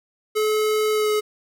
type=tone with pitch glide; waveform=square; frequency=429.4 to 424.5 Hz; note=A4 to G#4; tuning=-42 to +38 cents; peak=-19 dBFS; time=0.35-1.21 s; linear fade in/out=20 ms; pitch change=-20 cents; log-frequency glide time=0.92-1.09 s; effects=none